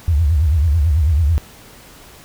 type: tone with vibrato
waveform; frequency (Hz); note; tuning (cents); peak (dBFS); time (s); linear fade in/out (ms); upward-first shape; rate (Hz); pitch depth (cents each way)
sine; 77.5; D#2; -6; -11; 0.08-1.38; 0; triangle; 9.1; 250
effects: pink hiss -42 dBFS RMS until 2.24 s